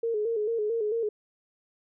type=tone with vibrato; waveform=sine; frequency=440.9 Hz; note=A4; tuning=4 cents sharp; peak=-25 dBFS; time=0.03-1.09 s; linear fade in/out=5 ms; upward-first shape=square; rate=4.5 Hz; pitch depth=76 cents each way; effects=none